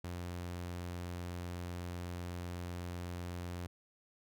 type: tone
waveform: sawtooth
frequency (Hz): 88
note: F2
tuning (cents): +14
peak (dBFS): -36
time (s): 0.04-3.67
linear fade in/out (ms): 5
effects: none